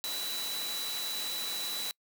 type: tone in noise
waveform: sine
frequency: 3951 Hz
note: B7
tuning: in tune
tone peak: -35 dBFS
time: 0.04-1.91 s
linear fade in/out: 0 ms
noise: white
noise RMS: -38 dBFS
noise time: 0.04-1.91 s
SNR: 0 dB
effects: noise-tail reverb RT60 0.1 s tail -26 dB re dry + high-pass 200 Hz 12 dB/octave